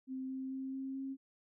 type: tone with pitch steps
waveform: sine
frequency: 261.6 / 263.4 / 265.3 / 267.1 / 269 Hz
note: C4 / C4 / C4 / C4 / C4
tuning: 0 / +12 / +24 / +36 / +48 cents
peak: -38 dBFS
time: 0.07-1.17 s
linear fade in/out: 50 ms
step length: 220 ms
effects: none